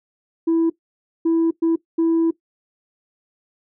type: tone bursts at uneven times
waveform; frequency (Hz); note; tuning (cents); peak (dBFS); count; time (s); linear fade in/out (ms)
sine; 329.6; E4; 0; -12; 4; 0.47-0.7 / 1.25-1.51 / 1.62-1.76 / 1.98-2.31; 10
effects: noise-tail reverb RT60 0.1 s tail -17 dB re dry + tanh soft clip ceiling -13 dBFS